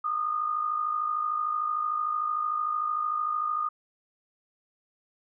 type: tone with amplitude modulation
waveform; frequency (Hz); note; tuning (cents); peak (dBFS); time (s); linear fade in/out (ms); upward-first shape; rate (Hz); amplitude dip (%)
sine; 1225; D#6; -27; -23; 0.04-3.69; 10; sine; 53.3; 60
effects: none